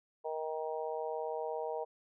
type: harmonic tone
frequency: 157.2 Hz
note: D#3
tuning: 18 cents sharp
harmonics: 3 / 4 / 5 / 6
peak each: -38 / -40 / -42 / -44 dBFS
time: 0.24-1.85 s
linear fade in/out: 20 ms
effects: none